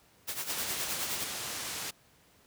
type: noise with tremolo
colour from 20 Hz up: white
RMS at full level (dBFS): -34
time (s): 0.27-1.25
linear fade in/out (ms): 20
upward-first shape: sine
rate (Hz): 9.6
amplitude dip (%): 70
type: low-pass noise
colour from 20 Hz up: white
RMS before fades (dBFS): -38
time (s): 0.49-1.91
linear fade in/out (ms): 10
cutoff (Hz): 9200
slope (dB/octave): 12
effects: pink hiss -63 dBFS RMS until 2.46 s + high-pass 60 Hz 12 dB/octave